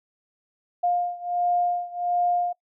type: beating tone pair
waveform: sine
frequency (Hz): 706 / 707.4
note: F5 / F5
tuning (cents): +19 / +22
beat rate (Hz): 1.4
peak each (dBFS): -24 / -26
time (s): 0.83-2.53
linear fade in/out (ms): 10
effects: noise-tail reverb RT60 0.1 s tail -22 dB re dry